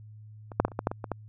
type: clicks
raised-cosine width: 1 ms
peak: -27 / -6 / -10 / -30 / -29 / -14 / -10 / -18 / -20 / -15 dBFS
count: 10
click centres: 0.518 / 0.6 / 0.65 / 0.682 / 0.718 / 0.791 / 0.871 / 0.915 / 1.042 / 1.117 s
effects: added 107 Hz sine -45 dBFS peak until 1.28 s